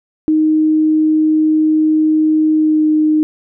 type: tone with pitch glide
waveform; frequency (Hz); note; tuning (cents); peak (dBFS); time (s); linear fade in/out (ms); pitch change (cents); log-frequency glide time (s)
sine; 311.1 to 308.1; D#4 to D#4; 0 to -17; -9; 0.28-3.23; 0; -17; 2.54-2.86
effects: none